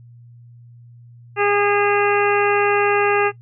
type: harmonic tone with a mistuned harmonic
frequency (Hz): 408.7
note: G#4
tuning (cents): -28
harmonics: 1 / 2 / 3 / 4 / 5 / 6 / 7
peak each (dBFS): -18 / -21 / -23 / -24 / -25 / -26 / -26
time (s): 1.36-3.32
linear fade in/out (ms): 50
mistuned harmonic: 7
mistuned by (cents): -79
effects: noise-tail reverb RT60 0.1 s tail -18 dB re dry + added 119 Hz sine -41 dBFS peak until 3.41 s